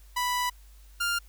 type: tone pair in turn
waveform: sawtooth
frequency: 987.8 / 1399.8 Hz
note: B5 / F6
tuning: 0 / +4 cents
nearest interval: tritone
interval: 604 cents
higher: second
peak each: -22 dBFS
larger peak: neither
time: 0.16-0.5 / 1-1.19 s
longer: first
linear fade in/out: 10 ms
effects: added 50 Hz sine -49 dBFS peak until 1.28 s + white hiss -61 dBFS RMS until 1.28 s